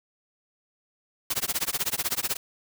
white noise with tremolo, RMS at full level -25 dBFS, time 1.3-2.37 s, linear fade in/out 5 ms, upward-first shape sine, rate 16 Hz, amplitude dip 100%, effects none

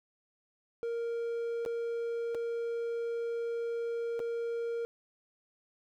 triangle tone with dropouts, 466.2 Hz, A#4, in tune, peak -30 dBFS, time 0.83-4.85 s, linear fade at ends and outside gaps 0 ms, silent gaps 1.651-1.661 / 2.347-2.351 / 4.193-4.201 s, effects none

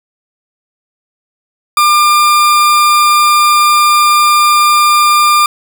40% pulse tone, 1198 Hz, D6, 34 cents sharp, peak -5 dBFS, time 1.77-5.46 s, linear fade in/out 2 ms, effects none

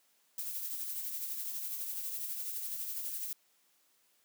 violet noise with tremolo, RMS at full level -37 dBFS, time 0.38-3.33 s, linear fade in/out 2 ms, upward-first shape triangle, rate 12 Hz, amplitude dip 45%, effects white hiss -71 dBFS RMS until 4.24 s + high-pass 200 Hz 12 dB/octave

